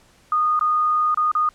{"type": "tone with dropouts", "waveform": "sine", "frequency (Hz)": 1231, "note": "D#6", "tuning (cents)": -19, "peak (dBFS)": -16, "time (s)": [0.32, 1.49], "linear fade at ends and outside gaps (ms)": 2, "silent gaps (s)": [[0.593, 0.61], [1.145, 1.173], [1.316, 1.351]], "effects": ["pink hiss -55 dBFS RMS until 1.54 s", "low-pass 10000 Hz 12 dB/octave"]}